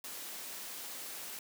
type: noise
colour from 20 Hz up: white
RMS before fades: -44 dBFS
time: 0.04-1.39 s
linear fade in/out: 2 ms
effects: high-pass 200 Hz 12 dB/octave